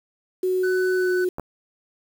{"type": "tone with pitch glide", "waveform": "sine", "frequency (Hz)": [370, 364.1], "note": ["F#4", "F#4"], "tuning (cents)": [0, -28], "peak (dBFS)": -19, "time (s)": [0.43, 1.29], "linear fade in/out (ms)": 5, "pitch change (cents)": -28, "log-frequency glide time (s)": [0.95, 1.11]}
{"type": "tone", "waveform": "triangle", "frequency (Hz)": 1498, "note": "F#6", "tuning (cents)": 21, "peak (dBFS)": -25, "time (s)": [0.63, 1.25], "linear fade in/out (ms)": 10}
{"type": "clicks", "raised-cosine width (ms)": 1, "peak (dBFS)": -17, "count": 2, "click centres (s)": [1.384, 1.397]}
{"effects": ["7-bit"]}